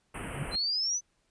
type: band-stop noise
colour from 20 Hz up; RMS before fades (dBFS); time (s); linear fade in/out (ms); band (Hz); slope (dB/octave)
pink; -38; 0.14-0.56; 10; 3000 to 8500; 96
type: tone with exponential growth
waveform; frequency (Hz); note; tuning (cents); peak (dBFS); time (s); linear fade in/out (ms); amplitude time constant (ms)
sine; 138.59; C#3; 0; -28; 0.2-0.43; 2; 48
type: exponential sweep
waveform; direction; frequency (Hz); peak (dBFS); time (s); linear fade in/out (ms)
sine; up; 4044 to 6150; -27; 0.51-1.01; 50
effects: pink hiss -73 dBFS RMS until 1.3 s + resampled to 22050 Hz